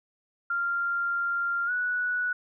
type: tone with pitch glide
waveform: sine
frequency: 1391 to 1473.7 Hz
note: F6 to F#6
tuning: -7 to -7 cents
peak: -25 dBFS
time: 0.5-2.33 s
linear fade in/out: 5 ms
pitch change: +100 cents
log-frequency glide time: 1.66-1.71 s
effects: none